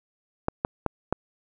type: clicks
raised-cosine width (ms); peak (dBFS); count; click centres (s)
1; -9; 4; 0.484 / 0.649 / 0.863 / 1.126
effects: none